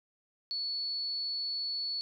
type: tone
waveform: sine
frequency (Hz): 4423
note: C#8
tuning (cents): -5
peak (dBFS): -32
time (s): 0.51-2.01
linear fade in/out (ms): 0
effects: none